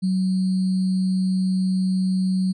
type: tone with sample-and-hold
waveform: sine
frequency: 186.9 Hz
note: F#3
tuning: 18 cents sharp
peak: -18 dBFS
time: 0.02-2.53 s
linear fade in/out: 20 ms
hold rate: 4410 Hz
effects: resampled to 22050 Hz